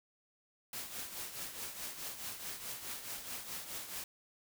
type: noise with tremolo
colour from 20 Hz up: white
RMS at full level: -41 dBFS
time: 0.73-4.04 s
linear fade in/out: 2 ms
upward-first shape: triangle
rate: 4.7 Hz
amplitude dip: 65%
effects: none